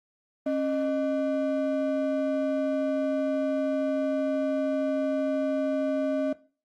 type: ring-modulated tone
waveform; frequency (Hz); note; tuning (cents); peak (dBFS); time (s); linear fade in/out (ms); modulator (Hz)
triangle; 443.5; A4; +14; -19; 0.46-6.33; 5; 172
effects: noise-tail reverb RT60 0.4 s tail -20 dB re dry + Opus 24 kbps